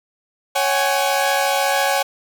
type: chord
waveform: sawtooth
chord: C# suspended fourth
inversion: none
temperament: equal with one note detuned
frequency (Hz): 554.4 / 756.4 / 830.6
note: C#5 / F#5 / G#5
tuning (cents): 0 / +38 / 0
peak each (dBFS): -17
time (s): 0.55-2.03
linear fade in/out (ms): 10
effects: 8-bit